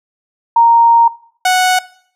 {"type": "tone pair in turn", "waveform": ["sine", "sawtooth"], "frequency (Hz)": [930, 738.1], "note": ["A#5", "F#5"], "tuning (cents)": [-4, -4], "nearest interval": "major third", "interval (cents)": 400, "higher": "first", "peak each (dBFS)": -5, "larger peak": "neither", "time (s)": [[0.56, 1.08], [1.45, 1.79]], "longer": "first", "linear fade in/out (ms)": 5, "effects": ["noise-tail reverb RT60 0.6 s tail -20 dB re dry", "low-pass 12000 Hz 12 dB/octave"]}